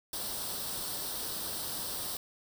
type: noise with comb filter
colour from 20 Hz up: white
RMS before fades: -37 dBFS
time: 0.13-2.17 s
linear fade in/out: 2 ms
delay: 0.22 ms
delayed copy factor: +0.65
effects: none